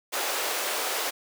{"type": "high-pass noise", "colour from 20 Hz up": "pink", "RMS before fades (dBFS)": -29, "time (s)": [0.12, 1.11], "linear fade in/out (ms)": 20, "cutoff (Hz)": 430, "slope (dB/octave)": 24, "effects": []}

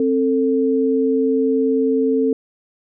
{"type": "tone pair together", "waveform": "sine", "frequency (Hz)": [264.8, 445.3], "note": ["C4", "A4"], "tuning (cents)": [21, 21], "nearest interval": "major sixth", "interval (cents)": 900, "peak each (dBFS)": -17, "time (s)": [0, 2.33], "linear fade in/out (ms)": 2, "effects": []}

